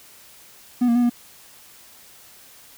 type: tone with pitch steps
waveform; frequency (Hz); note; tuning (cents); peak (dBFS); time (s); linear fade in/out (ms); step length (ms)
triangle; 245.9 / 234.8 / 243.5 / 239.8; B3 / A#3 / B3 / A#3; -7 / +13 / -24 / +49; -13; 0.81-1.098; 10; 72
effects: white hiss -48 dBFS RMS until 2.77 s